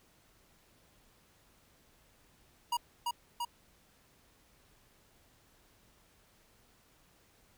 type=tone with echo; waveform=square; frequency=955 Hz; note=A#5; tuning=42 cents sharp; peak=-30 dBFS; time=2.72-2.77 s; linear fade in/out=5 ms; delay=340 ms; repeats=2; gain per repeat=-2 dB; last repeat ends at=3.45 s; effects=pink hiss -66 dBFS RMS until 7.57 s